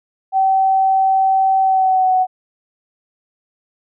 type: tone with pitch glide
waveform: sine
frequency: 768 to 744 Hz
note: G5 to F#5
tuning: -36 to +9 cents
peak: -11 dBFS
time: 0.32-2.27 s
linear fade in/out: 50 ms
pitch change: -55 cents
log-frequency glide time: 1.61-2.15 s
effects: none